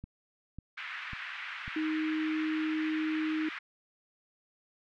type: click train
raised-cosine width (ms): 5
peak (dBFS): -30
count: 4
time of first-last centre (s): 0.04-1.679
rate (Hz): 1.83
type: band-pass noise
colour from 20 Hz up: white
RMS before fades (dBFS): -41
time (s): 0.77-3.59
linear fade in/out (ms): 10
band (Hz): 1300 to 2400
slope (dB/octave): 24
type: tone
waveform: sine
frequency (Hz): 312.6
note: D#4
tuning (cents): +8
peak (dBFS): -29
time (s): 1.76-3.49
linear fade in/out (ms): 5
effects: none